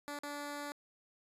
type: tone with dropouts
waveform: 10% pulse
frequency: 289.8 Hz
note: D4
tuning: 23 cents flat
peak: -32 dBFS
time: 0.08-0.72 s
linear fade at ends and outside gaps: 0 ms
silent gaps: 0.189-0.234 s
effects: resampled to 32000 Hz